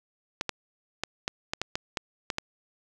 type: clicks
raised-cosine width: 0.2 ms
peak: -11 dBFS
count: 10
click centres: 0.411 / 0.493 / 1.036 / 1.279 / 1.535 / 1.616 / 1.755 / 1.972 / 2.302 / 2.384 s
effects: none